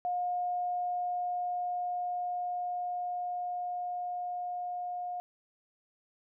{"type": "tone with level ramp", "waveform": "sine", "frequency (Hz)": 715, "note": "F5", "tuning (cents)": 41, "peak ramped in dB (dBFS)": [-29, -34], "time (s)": [0.05, 5.2], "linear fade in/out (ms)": 0, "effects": []}